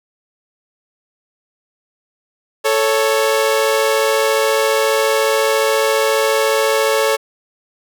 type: tone pair together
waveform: sawtooth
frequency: 440 / 554.4 Hz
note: A4 / C#5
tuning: 0 / 0 cents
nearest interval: major third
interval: 400 cents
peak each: -12 dBFS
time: 2.64-7.17 s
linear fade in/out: 20 ms
effects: none